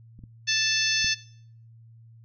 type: clicks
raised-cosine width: 5 ms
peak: -33 / -32 / -26 dBFS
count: 3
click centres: 0.191 / 0.238 / 1.045 s
type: harmonic tone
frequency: 880 Hz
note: A5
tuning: in tune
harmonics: 2 / 3 / 4 / 5 / 6 / 7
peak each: -29 / -29 / -29 / -29 / -29 / -29 dBFS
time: 0.47-1.15 s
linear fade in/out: 20 ms
effects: noise-tail reverb RT60 0.6 s tail -20 dB re dry + added 114 Hz sine -48 dBFS peak until 2.24 s